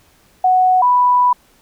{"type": "tone pair in turn", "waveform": "sine", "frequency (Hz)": [740, 987.8], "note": ["F#5", "B5"], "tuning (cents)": [0, 0], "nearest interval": "perfect fourth", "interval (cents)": 500, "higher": "second", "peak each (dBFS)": -9, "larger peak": "neither", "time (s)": [[0.44, 0.82], [0.82, 1.33]], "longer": "second", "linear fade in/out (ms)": 5, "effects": ["pink hiss -53 dBFS RMS until 1.61 s"]}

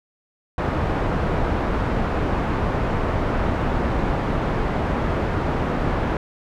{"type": "low-pass noise", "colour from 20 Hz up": "pink", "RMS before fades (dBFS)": -22, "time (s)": [0.58, 6.17], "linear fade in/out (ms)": 2, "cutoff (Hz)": 1300, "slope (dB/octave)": 12, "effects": []}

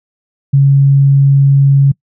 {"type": "tone", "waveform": "sine", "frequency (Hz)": 138.59, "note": "C#3", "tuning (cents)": 0, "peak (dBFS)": -4, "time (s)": [0.53, 1.92], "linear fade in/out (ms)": 10, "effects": ["noise-tail reverb RT60 0.1 s tail -24 dB re dry"]}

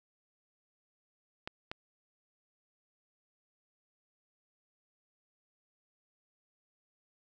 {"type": "clicks", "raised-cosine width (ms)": 0.3, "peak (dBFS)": -22, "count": 2, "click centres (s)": [1.475, 1.715], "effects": []}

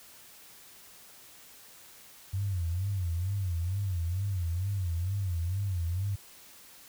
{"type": "tone with vibrato", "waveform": "sine", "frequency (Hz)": 91.6, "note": "F#2", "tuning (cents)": -17, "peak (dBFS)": -28, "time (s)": [2.33, 6.16], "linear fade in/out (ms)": 10, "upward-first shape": "sine", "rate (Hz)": 2.2, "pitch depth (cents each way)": 170, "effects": ["white hiss -53 dBFS RMS until 6.88 s"]}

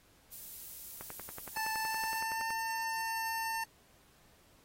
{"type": "noise", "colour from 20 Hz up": "violet", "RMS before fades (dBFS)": -45, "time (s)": [0.31, 2.22], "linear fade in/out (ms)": 20}
{"type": "click train", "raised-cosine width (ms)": 0.5, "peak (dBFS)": -30, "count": 17, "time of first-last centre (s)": [1.01, 2.505], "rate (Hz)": 10.7}
{"type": "tone with pitch glide", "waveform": "25% pulse", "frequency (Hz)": [880, 900.6], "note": ["A5", "A5"], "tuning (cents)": [0, 40], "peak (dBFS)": -30, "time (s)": [1.56, 3.64], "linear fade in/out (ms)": 5, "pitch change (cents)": 40, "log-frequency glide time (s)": [1.77, 2.47]}
{"effects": ["pink hiss -65 dBFS RMS until 4.64 s", "AAC 48 kbps"]}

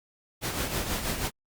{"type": "noise with tremolo", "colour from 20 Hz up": "pink", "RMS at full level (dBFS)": -28, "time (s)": [0.41, 1.31], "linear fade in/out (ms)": 50, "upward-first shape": "triangle", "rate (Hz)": 6.2, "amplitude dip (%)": 60, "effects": ["Opus 48 kbps"]}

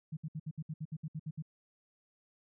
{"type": "tone bursts", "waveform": "sine", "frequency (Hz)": 155.56, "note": "D#3", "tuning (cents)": 0, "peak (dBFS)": -36, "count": 12, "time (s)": [0.12, 1.424], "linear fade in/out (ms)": 10, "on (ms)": 50, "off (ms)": 64, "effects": []}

